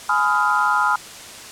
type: chord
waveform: sine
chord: F half-diminished seventh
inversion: first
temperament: just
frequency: 838.1 / 1005.8 / 1257.2 / 1396.9 Hz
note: Ab5 / Cb6 / Eb6 / F6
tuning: +16 / +31 / +18 / 0 cents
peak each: -22 / -21 / -21 / -20 dBFS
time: 0.09-0.96 s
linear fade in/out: 5 ms
effects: white hiss -37 dBFS RMS until 1.51 s + low-pass 9000 Hz 12 dB/octave